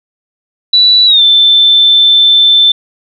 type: tone with pitch glide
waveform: sine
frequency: 3951 to 3540 Hz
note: B7 to A7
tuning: 0 to +10 cents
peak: -3 dBFS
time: 0.73-2.72 s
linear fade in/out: 5 ms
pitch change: -190 cents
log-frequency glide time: 1.06-1.22 s
effects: none

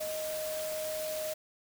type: tone in noise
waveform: sine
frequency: 622.3 Hz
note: D#5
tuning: in tune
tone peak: -34 dBFS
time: 0-1.34 s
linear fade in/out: 10 ms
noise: white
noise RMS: -41 dBFS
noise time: 0-1.34 s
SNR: +4 dB
effects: none

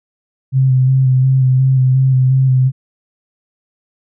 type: tone with vibrato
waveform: sine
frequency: 130.81 Hz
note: C3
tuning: in tune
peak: -8 dBFS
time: 0.52-2.72 s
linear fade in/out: 50 ms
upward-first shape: square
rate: 2.8 Hz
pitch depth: 21 cents each way
effects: none

